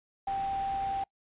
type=tone in noise; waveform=sine; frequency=784 Hz; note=G5; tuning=in tune; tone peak=-29 dBFS; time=0.27-1.04 s; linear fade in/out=5 ms; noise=pink; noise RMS=-45 dBFS; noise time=0.27-1.04 s; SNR=+13 dB; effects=noise-tail reverb RT60 0.1 s tail -24 dB re dry + resampled to 8000 Hz